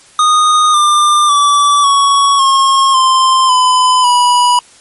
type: tone with pitch steps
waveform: square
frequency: 1236 / 1195.3 / 1155.9 / 1117.8 / 1081 / 1045.4 / 1010.9 / 977.6 Hz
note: D#6 / D6 / D6 / C#6 / C#6 / C6 / B5 / B5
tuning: -12 / +30 / -28 / +14 / -44 / -2 / +40 / -18 cents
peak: -7 dBFS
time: 0.19-4.59 s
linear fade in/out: 2 ms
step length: 550 ms
effects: white hiss -42 dBFS RMS until 4.8 s + MP3 48 kbps